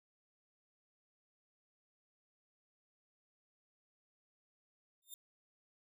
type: tone with exponential growth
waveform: 5% pulse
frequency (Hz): 3621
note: A7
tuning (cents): +49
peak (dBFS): -36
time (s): 5.02-5.14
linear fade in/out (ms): 2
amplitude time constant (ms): 24
effects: none